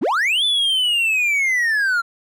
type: linear two-way sweep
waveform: triangle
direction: up then down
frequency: 148.9 to 3524 to 1357 Hz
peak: -14 dBFS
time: 0.01-2.02 s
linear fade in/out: 20 ms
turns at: 0.44 s
effects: none